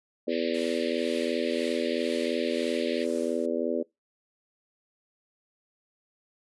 harmonic tone, 83 Hz, E2, 12 cents sharp, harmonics 3 / 4 / 5 / 6 / 7, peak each -32 / -32 / -32 / -32 / -32 dBFS, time 0.27-3.83 s, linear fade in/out 10 ms
pink band-pass noise, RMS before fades -40 dBFS, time 0.28-3.07 s, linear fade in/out 50 ms, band 1800 to 4800 Hz, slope 96 dB/octave
white noise with tremolo, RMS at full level -45 dBFS, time 0.54-3.46 s, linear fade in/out 5 ms, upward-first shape sine, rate 2 Hz, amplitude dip 65%
effects noise-tail reverb RT60 0.2 s tail -24 dB re dry + resampled to 24000 Hz

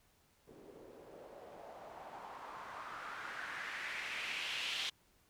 blue noise with low-pass filter sweep, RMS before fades -45 dBFS, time 0.47-4.9 s, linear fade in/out 10 ms, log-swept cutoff 360 to 3300 Hz, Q 2.8, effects pink hiss -71 dBFS RMS until 5.29 s

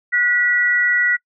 sine tone pair together, 1458 / 1946.2 Hz, F#6 / B6, -26 / -26 cents, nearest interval perfect fourth, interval 500 cents, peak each -20 / -15 dBFS, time 0.12-1.17 s, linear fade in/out 20 ms, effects noise-tail reverb RT60 0.1 s tail -25 dB re dry

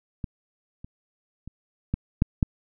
clicks, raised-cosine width 5 ms, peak -18 / -27 / -26 / -12 / -6 / -7 dBFS, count 6, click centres 0.242 / 0.845 / 1.476 / 1.94 / 2.221 / 2.428 s, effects none

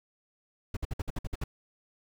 brown noise bursts, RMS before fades -32 dBFS, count 9, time 0.74-1.44 s, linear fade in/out 5 ms, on 28 ms, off 56 ms, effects none

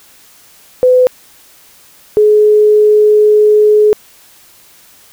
sine tone pair in turn, 505 / 423.1 Hz, B4 / G#4, +39 / +32 cents, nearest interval minor third, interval 307 cents, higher first, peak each -4 dBFS, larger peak neither, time 0.83-1.07 / 2.17-3.93 s, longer second, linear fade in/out 0 ms, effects white hiss -43 dBFS RMS until 5.12 s

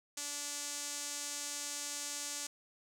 sawtooth tone with band-pass filter, 289.9 Hz, D4, 22 cents flat, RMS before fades -41 dBFS, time 0.17-2.47 s, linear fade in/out 5 ms, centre 7200 Hz, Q 2, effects none

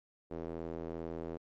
square tone with band-pass filter, 41.2 Hz, E1, in tune, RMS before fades -41 dBFS, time 0.3-1.38 s, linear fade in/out 20 ms, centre 420 Hz, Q 1.7, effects MP3 48 kbps

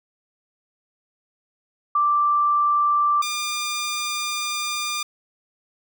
sine / 10% pulse tone pair in turn, 1174.7 / 1201.5 Hz, D6 / D6, 0 / +39 cents, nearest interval unison, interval 39 cents, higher second, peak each -16 dBFS, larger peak neither, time 1.95-3.22 / 3.22-5.03 s, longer second, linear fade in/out 5 ms, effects none

